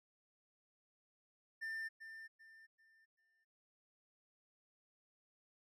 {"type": "tone with echo", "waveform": "triangle", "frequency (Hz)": 1792, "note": "A6", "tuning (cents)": 31, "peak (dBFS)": -39, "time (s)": [1.61, 1.89], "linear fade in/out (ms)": 20, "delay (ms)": 390, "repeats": 4, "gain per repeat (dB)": -9, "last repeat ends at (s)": 3.45, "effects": []}